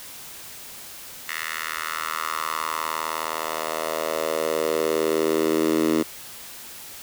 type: tone with high-pass filter sweep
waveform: 10% pulse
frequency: 79.5 Hz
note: D#2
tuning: 38 cents sharp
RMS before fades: -25 dBFS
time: 1.28-6.03 s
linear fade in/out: 10 ms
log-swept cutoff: 1800 to 290 Hz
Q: 2.9
effects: white hiss -40 dBFS RMS until 7.02 s